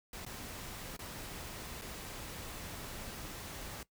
pink noise with dropouts, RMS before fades -45 dBFS, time 0.13-3.83 s, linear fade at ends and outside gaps 2 ms, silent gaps 0.251-0.263 / 0.966-0.991 / 1.814-1.818 s, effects noise-tail reverb RT60 0.1 s tail -18 dB re dry

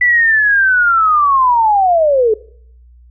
sine linear sweep, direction down, 1988 to 418.6 Hz, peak -8 dBFS, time 0.01-2.34 s, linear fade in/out 5 ms, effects noise-tail reverb RT60 0.6 s tail -21 dB re dry + added 60 Hz sine -40 dBFS peak until 3.1 s

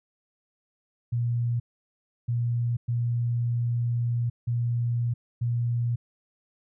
sine tone bursts at uneven times, 119.1 Hz, A#2, 38 cents sharp, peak -23 dBFS, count 5, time 1.12-1.6 / 2.28-2.77 / 2.88-4.3 / 4.47-5.14 / 5.41-5.96 s, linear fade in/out 10 ms, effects none

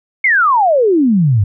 sine exponential sweep, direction down, 2217 to 94 Hz, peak -8 dBFS, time 0.24-1.44 s, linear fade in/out 5 ms, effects none

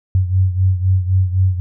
sine beating tone pair, 92.5 / 96.4 Hz, F#2 / G2, 0 / -28 cents, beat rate 3.9 Hz, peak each -13 / -18 dBFS, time 0.15-1.6 s, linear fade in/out 0 ms, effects none

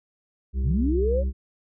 harmonic tone, 65.41 Hz, C2, in tune, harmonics 1 / 3 / 5 / 6, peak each -22 / -36 / -46 / -45 dBFS, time 0.53-1.33 s, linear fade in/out 50 ms
sine linear sweep, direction up, 91.6 to 568 Hz, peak -22 dBFS, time 0.62-1.24 s, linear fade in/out 50 ms
effects none

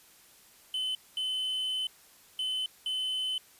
triangle tone bursts at uneven times, 3040 Hz, F#7, 46 cents sharp, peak -28 dBFS, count 4, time 0.74-0.95 / 1.17-1.87 / 2.39-2.66 / 2.86-3.38 s, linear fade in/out 2 ms, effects white hiss -58 dBFS RMS until 3.59 s + resampled to 32000 Hz

